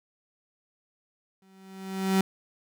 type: tone with exponential growth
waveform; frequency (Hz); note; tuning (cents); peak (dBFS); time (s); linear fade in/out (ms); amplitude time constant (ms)
35% pulse; 191.1; G3; -44; -17; 1.42-2.21; 2; 170
effects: none